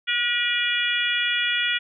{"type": "harmonic tone", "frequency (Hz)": 481.3, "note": "B4", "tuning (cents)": -45, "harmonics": [3, 4, 5, 6, 7], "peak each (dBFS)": [-27, -27, -27, -27, -27], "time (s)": [0.07, 1.79], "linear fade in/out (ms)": 20, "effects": []}